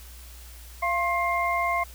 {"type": "tone cluster", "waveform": "sine", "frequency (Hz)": [688, 1067, 2110], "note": ["F5", "C6", "C7"], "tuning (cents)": [-26, 34, 14], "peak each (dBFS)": [-27, -26, -28], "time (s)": [0.82, 1.84], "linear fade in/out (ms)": 10, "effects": ["added 60 Hz sine -43 dBFS peak until 1.94 s", "white hiss -49 dBFS RMS until 1.94 s"]}